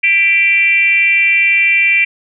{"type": "tone with frequency modulation", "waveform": "sine", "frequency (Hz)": 2349, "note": "D7", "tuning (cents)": 0, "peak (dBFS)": -8, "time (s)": [0.03, 2.05], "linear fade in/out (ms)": 10, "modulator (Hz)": 367, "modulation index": 0.71, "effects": []}